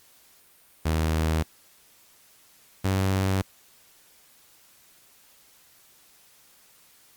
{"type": "tone pair in turn", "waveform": "sawtooth", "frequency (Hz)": [79.5, 95.79], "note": ["D#2", "G2"], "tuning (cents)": [38, -39], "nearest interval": "minor third", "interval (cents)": 323, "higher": "second", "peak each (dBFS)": -18, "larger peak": "neither", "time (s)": [[0.85, 1.43], [2.84, 3.42]], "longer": "neither", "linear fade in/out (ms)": 10, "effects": ["white hiss -57 dBFS RMS until 7.16 s", "Opus 48 kbps"]}